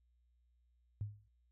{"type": "tone with exponential decay", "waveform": "sine", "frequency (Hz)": 103.83, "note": "G#2", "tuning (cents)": 0, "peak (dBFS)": -34, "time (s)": [1.01, 1.28], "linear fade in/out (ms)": 0, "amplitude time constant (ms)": 58, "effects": ["added 60 Hz sine -70 dBFS peak until 1.51 s"]}